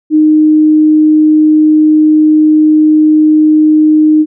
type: tone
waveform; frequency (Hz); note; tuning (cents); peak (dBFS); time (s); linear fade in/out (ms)
sine; 308; D#4; -17; -3; 0.1-4.26; 50
effects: none